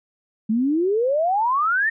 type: exponential sweep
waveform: sine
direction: up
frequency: 210 to 1864.7 Hz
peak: -17 dBFS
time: 0.49-1.9 s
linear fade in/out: 10 ms
effects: none